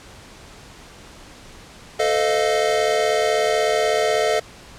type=chord; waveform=square; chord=F dominant seventh; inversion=first; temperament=equal with one note detuned; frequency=440 / 511.6 / 622.3 / 698.5 Hz; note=A4 / C5 / Eb5 / F5; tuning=0 / -39 / 0 / 0 cents; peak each=-22 / -28 / -22 / -24 dBFS; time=1.99-4.4 s; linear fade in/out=10 ms; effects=pink hiss -43 dBFS RMS until 4.78 s + low-pass 8000 Hz 12 dB/octave